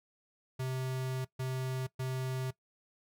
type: tone bursts at uneven times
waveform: square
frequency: 130 Hz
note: C3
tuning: 11 cents flat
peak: -34 dBFS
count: 3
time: 0.59-1.25 / 1.39-1.87 / 1.99-2.51 s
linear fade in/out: 10 ms
effects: noise-tail reverb RT60 0.1 s tail -19 dB re dry